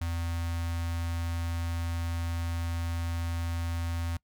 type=tone with notch filter; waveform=square; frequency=84.1 Hz; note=E2; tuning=35 cents sharp; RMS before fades=-32 dBFS; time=0.01-4.17 s; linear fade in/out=5 ms; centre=400 Hz; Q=0.88; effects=noise-tail reverb RT60 0.1 s tail -23 dB re dry